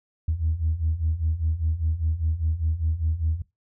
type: beating tone pair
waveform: sine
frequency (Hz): 77.1 / 82.1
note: D#2 / E2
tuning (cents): -15 / -6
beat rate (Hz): 5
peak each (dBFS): -26 / -23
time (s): 0.28-3.42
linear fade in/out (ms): 5
effects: noise-tail reverb RT60 0.2 s tail -21 dB re dry + tanh soft clip ceiling -15 dBFS